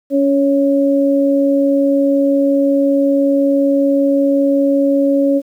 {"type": "tone pair together", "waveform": "sine", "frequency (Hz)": [279.8, 554.4], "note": ["C#4", "C#5"], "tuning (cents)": [16, 0], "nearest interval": "octave", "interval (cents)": 1184, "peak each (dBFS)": [-12, -14], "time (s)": [0.1, 5.42], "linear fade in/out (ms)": 50, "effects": ["8-bit"]}